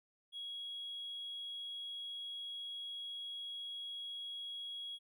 triangle tone, 3318 Hz, G#7, 2 cents flat, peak -39 dBFS, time 0.32-4.99 s, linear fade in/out 50 ms, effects tanh soft clip ceiling -39 dBFS

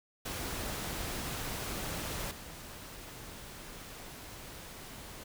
pink noise with level steps, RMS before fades -38 / -47 dBFS, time 0.25-5.24 s, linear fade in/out 10 ms, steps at 2.31 s, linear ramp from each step 2 ms, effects none

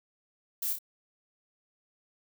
violet noise with echo, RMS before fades -32 dBFS, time 0.62-0.73 s, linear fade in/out 5 ms, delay 29 ms, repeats 2, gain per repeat -5 dB, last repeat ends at 0.788 s, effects none

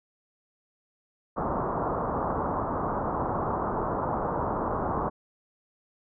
white low-pass noise, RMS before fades -29 dBFS, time 1.36-5.1 s, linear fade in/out 20 ms, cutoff 1200 Hz, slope 48 dB/octave, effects none

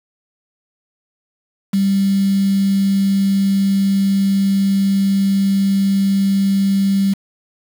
sine tone with quantisation, 196 Hz, G3, in tune, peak -12 dBFS, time 1.73-7.14 s, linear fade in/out 10 ms, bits 5, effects none

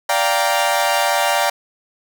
sawtooth chord, G minor seventh, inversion second, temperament equal with one note detuned, 582.9 / 698.5 / 784 / 932.3 Hz, D5 / F5 / G5 / Bb5, -13 / 0 / 0 / 0 cents, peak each -17 dBFS, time 0.09-1.5 s, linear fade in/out 5 ms, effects none

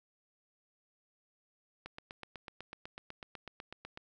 click train, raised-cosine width 0.3 ms, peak -28 dBFS, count 18, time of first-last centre 1.86-3.974 s, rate 8.04 Hz, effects none

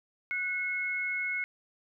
sine tone pair together, 1480 / 2177 Hz, F#6 / C#7, 0 / -32 cents, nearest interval perfect fifth, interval 668 cents, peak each -37 / -30 dBFS, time 0.31-1.44 s, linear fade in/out 0 ms, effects none

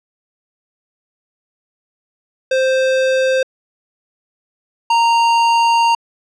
square tone pair in turn, 523.3 / 927.8 Hz, C5 / A#5, 0 / -8 cents, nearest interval minor seventh, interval 992 cents, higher second, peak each -13 / -11 dBFS, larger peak second, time 2.51-3.43 / 4.9-5.95 s, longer second, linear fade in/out 5 ms, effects low-pass 5000 Hz 12 dB/octave

